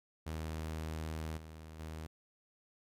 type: tone with level steps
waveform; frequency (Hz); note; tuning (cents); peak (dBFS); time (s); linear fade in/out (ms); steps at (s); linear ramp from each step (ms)
sawtooth; 79.1; D#2; +29; -34 / -44 / -38; 0.26-2.07; 10; 1.37 / 1.79; 10
effects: MP3 96 kbps